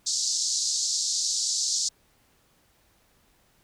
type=band-pass noise; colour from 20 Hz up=white; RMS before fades=-27 dBFS; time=0.06-1.89 s; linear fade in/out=10 ms; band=4200 to 7400 Hz; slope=48 dB/octave; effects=pink hiss -64 dBFS RMS until 3.63 s